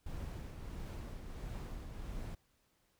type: noise with tremolo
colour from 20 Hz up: brown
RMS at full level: -42 dBFS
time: 0.06-2.35 s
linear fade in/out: 5 ms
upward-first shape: triangle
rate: 1.5 Hz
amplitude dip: 45%
effects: pink hiss -75 dBFS RMS until 2.99 s